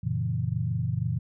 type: chord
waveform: sine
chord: F# dominant seventh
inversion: none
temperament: equal with one note detuned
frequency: 92.23 / 116.54 / 138.59 / 164.81 Hz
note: F#2 / A#2 / C#3 / E3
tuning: -5 / 0 / 0 / 0 cents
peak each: -33 / -28 / -32 / -32 dBFS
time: 0.03-1.19 s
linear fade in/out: 10 ms
effects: none